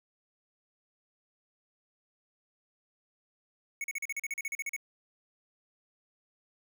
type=tone bursts; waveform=square; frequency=2215 Hz; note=C#7; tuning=2 cents flat; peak=-33 dBFS; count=14; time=3.81-4.764 s; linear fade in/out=2 ms; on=31 ms; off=40 ms; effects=none